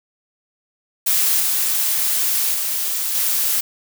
blue noise with level steps, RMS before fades -17 / -19 / -22 / -19 dBFS, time 1.06-3.61 s, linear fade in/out 10 ms, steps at 1.4 / 2.54 / 3.15 s, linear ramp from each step 2 ms, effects none

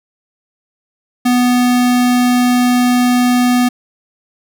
square tone, 246.9 Hz, B3, in tune, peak -10 dBFS, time 1.25-3.69 s, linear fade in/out 10 ms, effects none

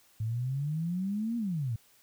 sine exponential two-way sweep, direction up then down, 106.7 to 239.7 to 106.7 Hz, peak -29 dBFS, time 0.2-1.76 s, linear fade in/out 5 ms, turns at 1.37 s, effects white hiss -63 dBFS RMS until 2.02 s

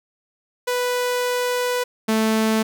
sawtooth tone pair in turn, 493.9 / 220 Hz, B4 / A3, 0 / 0 cents, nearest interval octave + major second, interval 1400 cents, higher first, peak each -16 / -13 dBFS, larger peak second, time 0.67-1.84 / 2.08-2.63 s, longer first, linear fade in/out 10 ms, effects none

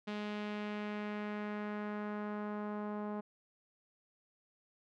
sawtooth tone with low-pass filter sweep, 208.9 Hz, G#3, 10 cents sharp, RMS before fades -40 dBFS, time 0.07-3.21 s, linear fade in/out 10 ms, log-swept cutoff 3400 to 1000 Hz, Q 1.4, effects none

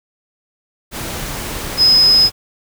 sine tone in noise, 5070 Hz, D#8, 32 cents sharp, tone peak -7 dBFS, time 1.77-2.3 s, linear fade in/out 50 ms, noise pink, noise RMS -25 dBFS, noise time 0.91-2.32 s, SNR +15 dB, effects none

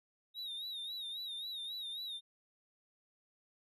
triangle tone with vibrato, 3764 Hz, A#7, 16 cents sharp, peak -39 dBFS, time 0.34-2.21 s, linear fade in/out 50 ms, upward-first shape sine, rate 3.7 Hz, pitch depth 88 cents each way, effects none

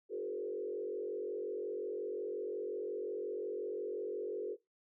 sine tone with frequency modulation, 425.5 Hz, G#4, 42 cents sharp, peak -36 dBFS, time 0.09-4.57 s, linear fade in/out 50 ms, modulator 45.6 Hz, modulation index 1.4, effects noise-tail reverb RT60 0.2 s tail -22 dB re dry

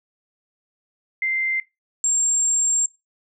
sine tone pair in turn, 2086 / 7434 Hz, C7 / A#8, -6 / -6 cents, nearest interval octave + minor seventh, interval 2200 cents, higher second, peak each -20 / -17 dBFS, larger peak second, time 1.22-1.6 / 2.04-2.86 s, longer second, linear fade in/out 2 ms, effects noise-tail reverb RT60 0.2 s tail -19 dB re dry

